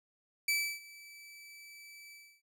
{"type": "tone with ADSR envelope", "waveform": "sawtooth", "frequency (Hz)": 2311, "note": "D7", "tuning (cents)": -28, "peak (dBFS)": -24, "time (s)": [0.48, 2.42], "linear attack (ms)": 5, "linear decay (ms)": 310, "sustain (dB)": -23, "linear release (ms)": 300, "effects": []}